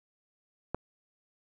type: click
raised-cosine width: 1 ms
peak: -17 dBFS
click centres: 0.746 s
effects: none